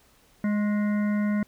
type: harmonic tone with a mistuned harmonic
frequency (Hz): 207.7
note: G#3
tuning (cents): 0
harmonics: 1 / 3 / 5 / 7 / 9 / 10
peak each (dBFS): -22 / -37 / -42 / -41 / -42 / -45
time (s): 0.44-1.43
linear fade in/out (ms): 2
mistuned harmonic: 5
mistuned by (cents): +38
effects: pink hiss -60 dBFS RMS until 1.47 s